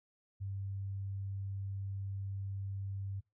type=tone; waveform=sine; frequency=98 Hz; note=G2; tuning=in tune; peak=-37 dBFS; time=0.4-3.21 s; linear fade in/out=20 ms; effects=noise-tail reverb RT60 0.2 s tail -22 dB re dry